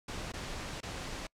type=noise with dropouts; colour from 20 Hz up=pink; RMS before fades=-40 dBFS; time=0.08-1.27 s; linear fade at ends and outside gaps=5 ms; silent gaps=0.321-0.336 / 0.806-0.83 s; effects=noise-tail reverb RT60 0.1 s tail -26 dB re dry + low-pass 7000 Hz 12 dB/octave